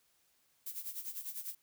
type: noise with tremolo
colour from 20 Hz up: violet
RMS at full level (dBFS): -40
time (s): 0.66-1.55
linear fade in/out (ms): 5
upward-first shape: sine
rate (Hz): 10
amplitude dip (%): 75
effects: white hiss -73 dBFS RMS until 1.62 s